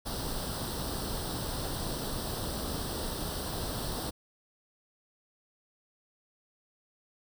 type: noise with comb filter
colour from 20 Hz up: pink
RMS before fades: -35 dBFS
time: 0.05-4.11 s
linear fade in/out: 20 ms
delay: 0.22 ms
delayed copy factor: +0.75
effects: none